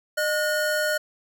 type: tone pair together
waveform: square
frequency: 609.2 / 1449 Hz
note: D#5 / F#6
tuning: -37 / -37 cents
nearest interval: octave + minor third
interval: 1500 cents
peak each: -25 / -26 dBFS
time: 0.17-0.98 s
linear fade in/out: 10 ms
effects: none